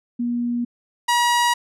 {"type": "tone pair in turn", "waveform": ["sine", "sawtooth"], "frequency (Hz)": [239.7, 958.8], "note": ["A#3", "A#5"], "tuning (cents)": [48, 48], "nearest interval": "2 octaves", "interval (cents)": 2400, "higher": "second", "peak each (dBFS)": [-20, -12], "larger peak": "second", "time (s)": [[0.19, 0.65], [1.08, 1.54]], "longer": "neither", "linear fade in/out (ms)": 10, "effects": ["low-pass 11000 Hz 12 dB/octave"]}